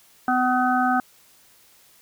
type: harmonic tone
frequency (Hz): 252.1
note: B3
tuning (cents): +36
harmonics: 1 / 3 / 5 / 6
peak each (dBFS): -23 / -21 / -25 / -26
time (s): 0.28-1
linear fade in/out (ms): 2
effects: white hiss -55 dBFS RMS until 2.01 s